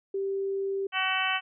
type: tone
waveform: sine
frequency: 391.3 Hz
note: G4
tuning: 3 cents flat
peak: -27 dBFS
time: 0.14-0.87 s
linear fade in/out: 5 ms
type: harmonic tone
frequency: 377.7 Hz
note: F#4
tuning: 36 cents sharp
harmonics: 2 / 3 / 4 / 5 / 6 / 7 / 8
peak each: -33 / -33 / -32 / -34 / -35 / -31 / -32 dBFS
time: 0.92-1.41 s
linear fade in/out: 50 ms
effects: none